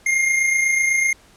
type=tone pair together; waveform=square; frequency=2097 / 2125 Hz; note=C7 / C7; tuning=+3 / +26 cents; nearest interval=unison; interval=23 cents; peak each=-26 / -17 dBFS; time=0.06-1.13 s; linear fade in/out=5 ms; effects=pink hiss -51 dBFS RMS until 1.36 s + low-pass 10000 Hz 12 dB/octave